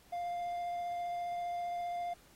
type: tone with vibrato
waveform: triangle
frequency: 700 Hz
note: F5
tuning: 4 cents sharp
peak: -33 dBFS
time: 0.12-2.14 s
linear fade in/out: 10 ms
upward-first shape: triangle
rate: 15 Hz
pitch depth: 9 cents each way
effects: pink hiss -63 dBFS RMS until 2.35 s + AAC 48 kbps